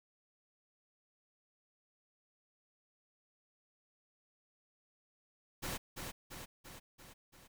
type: noise with echo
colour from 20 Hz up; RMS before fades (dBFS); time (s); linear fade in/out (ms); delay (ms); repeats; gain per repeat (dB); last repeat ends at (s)
pink; -40; 5.62-5.78; 20; 340; 5; -4; 7.48
effects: none